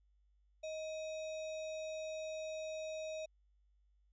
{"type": "tone with sample-and-hold", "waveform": "sine", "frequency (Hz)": 627, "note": "D#5", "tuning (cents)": 13, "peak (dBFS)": -40, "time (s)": [0.63, 3.26], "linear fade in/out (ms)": 10, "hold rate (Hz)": 3150, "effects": ["added 50 Hz sine -69 dBFS peak until 4.12 s", "resampled to 16000 Hz"]}